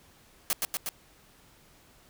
white noise with echo, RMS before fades -27 dBFS, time 0.5-0.53 s, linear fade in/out 0 ms, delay 120 ms, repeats 3, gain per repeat -2 dB, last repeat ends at 0.89 s, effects pink hiss -59 dBFS RMS until 2.09 s

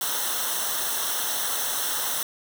white noise with comb filter, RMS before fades -27 dBFS, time 0.01-2.23 s, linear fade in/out 2 ms, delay 0.42 ms, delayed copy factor -0.8, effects none

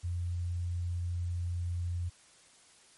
sine tone, 87.5 Hz, F2, 4 cents sharp, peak -31 dBFS, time 0.03-2.1 s, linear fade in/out 20 ms, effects white hiss -60 dBFS RMS until 2.97 s + MP3 48 kbps

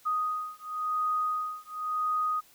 sine beating tone pair, 1245 / 1245.94 Hz, D#6 / D#6, +1 / +2 cents, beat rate 0.94 Hz, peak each -31 dBFS, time 0.05-2.41 s, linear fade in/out 20 ms, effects white hiss -59 dBFS RMS until 2.54 s

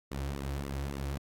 sawtooth tone with flanger, 69.3 Hz, C#2, in tune, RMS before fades -36 dBFS, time 0.11-1.18 s, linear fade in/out 5 ms, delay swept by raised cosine 1.2 to 5 ms, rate 3.6 Hz, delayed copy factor -0.75, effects AAC 64 kbps

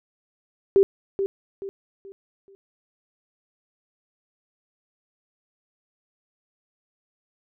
sine tone with echo, 392 Hz, G4, in tune, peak -12 dBFS, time 0.76-0.83 s, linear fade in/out 0 ms, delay 430 ms, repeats 4, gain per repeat -9 dB, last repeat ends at 2.55 s, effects none

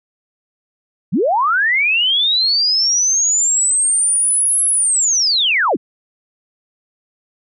sine linear two-way sweep, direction up then down, 130.81 to 10980 to 130.81 Hz, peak -12 dBFS, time 1.12-5.77 s, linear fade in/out 20 ms, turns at 4.65 s, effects none

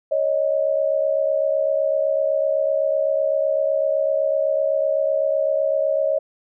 sine tone pair together, 554.4 / 622.3 Hz, C#5 / D#5, 0 / 0 cents, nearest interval major second, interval 200 cents, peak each -20 dBFS, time 0.11-6.19 s, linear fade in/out 10 ms, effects none

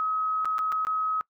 sine tone with dropouts, 1274 Hz, D#6, 41 cents sharp, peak -24 dBFS, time 0-1.21 s, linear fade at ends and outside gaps 0 ms, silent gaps 0.447-0.455 / 0.583-0.59 / 0.72-0.724 / 0.85-0.869 s, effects noise-tail reverb RT60 0.1 s tail -23 dB re dry

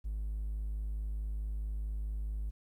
triangle tone, 52.3 Hz, G#1, 13 cents sharp, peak -31 dBFS, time 0.04-2.51 s, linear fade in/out 20 ms, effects tanh soft clip ceiling -28 dBFS + 12-bit

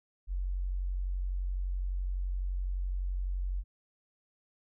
sine tone, 45.9 Hz, F#1, 13 cents flat, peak -30 dBFS, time 0.27-3.64 s, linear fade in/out 50 ms, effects none

